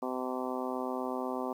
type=harmonic tone; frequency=128.1 Hz; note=C3; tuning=36 cents flat; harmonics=2 / 3 / 4 / 5 / 6 / 7 / 8 / 9; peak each=-37 / -39 / -40 / -41 / -42 / -42 / -43 / -44 dBFS; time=0.02-1.53 s; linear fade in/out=5 ms; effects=10-bit